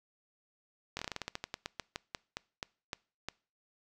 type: slowing click train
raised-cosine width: 0.2 ms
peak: -19 dBFS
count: 20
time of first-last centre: 0.97-3.286 s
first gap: 21 ms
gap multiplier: 1.17
effects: noise-tail reverb RT60 0.4 s tail -24 dB re dry